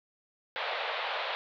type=band-pass noise; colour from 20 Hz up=pink; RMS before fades=-34 dBFS; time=0.56-1.35 s; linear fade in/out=0 ms; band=500 to 4000 Hz; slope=48 dB/octave; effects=none